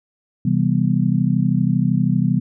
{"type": "chord", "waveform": "sine", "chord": "C major seventh", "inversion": "none", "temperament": "just", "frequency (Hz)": [130.81, 163.52, 196.22, 245.3], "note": ["C3", "E3", "G3", "B3"], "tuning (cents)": [0, -14, 2, -12], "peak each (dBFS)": [-20, -19, -20, -22], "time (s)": [0.45, 2.4], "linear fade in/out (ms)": 5, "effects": []}